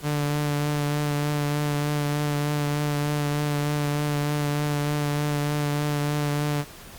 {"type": "tone with vibrato", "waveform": "sawtooth", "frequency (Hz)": 146.83, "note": "D3", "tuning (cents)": 0, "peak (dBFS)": -19, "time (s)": [0.02, 6.65], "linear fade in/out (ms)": 50, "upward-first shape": "triangle", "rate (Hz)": 3.3, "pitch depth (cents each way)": 22, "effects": ["pink hiss -44 dBFS RMS until 6.98 s", "Opus 48 kbps"]}